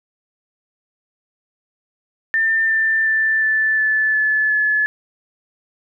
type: tone with pitch steps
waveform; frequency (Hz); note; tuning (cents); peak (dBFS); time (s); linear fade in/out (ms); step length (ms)
sine; 1795 / 1781.6 / 1768.2 / 1755 / 1741.9 / 1728.9 / 1715.9; A6 / A6 / A6 / A6 / A6 / A6 / A6; +34 / +21 / +8 / -5 / -18 / -31 / -44; -14; 2.34-4.86; 0; 360
effects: none